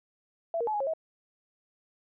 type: tone with pitch steps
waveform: sine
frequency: 668 / 469.3 / 859 / 831 / 544 / 641 Hz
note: E5 / A#4 / A5 / G#5 / C#5 / E5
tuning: +23 / +12 / -42 / +1 / -33 / -49 cents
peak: -27 dBFS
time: 0.54-0.936 s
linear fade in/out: 2 ms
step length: 66 ms
effects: none